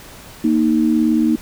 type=tone pair together; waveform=sine; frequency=233.1 / 311.2 Hz; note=A#3 / D#4; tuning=0 / 0 cents; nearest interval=perfect fourth; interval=500 cents; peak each=-15 dBFS; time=0.44-1.36 s; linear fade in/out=5 ms; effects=pink hiss -39 dBFS RMS until 1.41 s